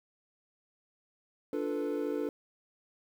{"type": "chord", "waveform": "triangle", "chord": "B half-diminished seventh", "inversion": "first", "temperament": "equal", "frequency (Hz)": [293.7, 349.2, 440, 493.9], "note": ["D4", "F4", "A4", "B4"], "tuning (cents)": [0, 0, 0, 0], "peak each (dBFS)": [-33, -37, -33, -36], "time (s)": [1.53, 2.29], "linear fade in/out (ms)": 2, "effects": ["10-bit"]}